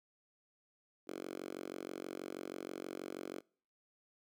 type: tone with high-pass filter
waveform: 5% pulse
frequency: 46.25 Hz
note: F#1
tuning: in tune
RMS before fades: -45 dBFS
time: 1.07-3.41 s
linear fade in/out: 20 ms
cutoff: 330 Hz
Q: 2.3
effects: noise-tail reverb RT60 0.5 s tail -26 dB re dry